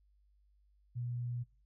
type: tone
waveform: sine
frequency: 121.4 Hz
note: B2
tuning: 29 cents flat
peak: -36 dBFS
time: 0.95-1.44 s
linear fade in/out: 20 ms
effects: noise-tail reverb RT60 0.3 s tail -18 dB re dry + added 50 Hz sine -66 dBFS peak until 1.65 s